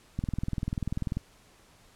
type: click train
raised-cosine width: 5 ms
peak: -18 dBFS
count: 21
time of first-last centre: 0.19-1.17 s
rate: 20.4 Hz
effects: pink hiss -59 dBFS RMS until 1.95 s + low-pass 11000 Hz 12 dB/octave